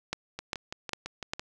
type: two click trains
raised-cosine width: 0.2 ms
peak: -19 / -13 dBFS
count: 7 / 4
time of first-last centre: 0.39-1.395 / 0.13-1.335 s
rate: 5.97 / 2.49 Hz
effects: none